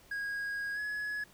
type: tone with pitch glide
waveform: triangle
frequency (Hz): 1642 to 1689.1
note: G#6 to G#6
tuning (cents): -20 to +29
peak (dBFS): -32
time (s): 0.11-1.24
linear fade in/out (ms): 5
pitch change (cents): +49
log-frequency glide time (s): 0.74-0.79
effects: pink hiss -60 dBFS RMS until 1.33 s